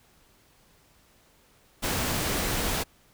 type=noise; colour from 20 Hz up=pink; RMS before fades=-28 dBFS; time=1.82-2.84 s; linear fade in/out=20 ms; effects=pink hiss -61 dBFS RMS until 3.13 s